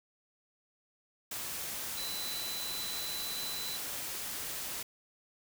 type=tone in noise; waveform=sine; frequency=4003 Hz; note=B7; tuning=23 cents sharp; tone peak=-39 dBFS; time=1.97-3.77 s; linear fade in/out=5 ms; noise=white; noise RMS=-39 dBFS; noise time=1.31-4.83 s; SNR=-3 dB; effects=none